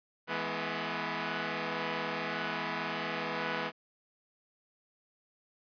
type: chord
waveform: 5% pulse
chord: E major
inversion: none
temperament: equal with one note detuned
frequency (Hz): 164.81 / 211.5 / 246.9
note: E3 / G#3 / B3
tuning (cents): 0 / +32 / 0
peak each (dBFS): -26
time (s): 0.27-3.72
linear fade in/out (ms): 50
effects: resampled to 11025 Hz